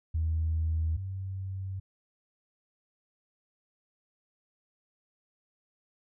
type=tone pair in turn; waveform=sine; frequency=80.3 / 95.43 Hz; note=E2 / G2; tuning=-45 / -46 cents; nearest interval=minor third; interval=299 cents; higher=second; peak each=-25 / -33 dBFS; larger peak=first; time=0.14-0.97 / 0.97-1.8 s; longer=neither; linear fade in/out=10 ms; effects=tanh soft clip ceiling -21 dBFS